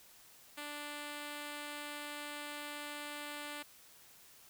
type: tone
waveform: 5% pulse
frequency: 293.7 Hz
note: D4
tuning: in tune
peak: -31 dBFS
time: 0.57-3.63 s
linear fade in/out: 10 ms
effects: white hiss -60 dBFS RMS until 4.49 s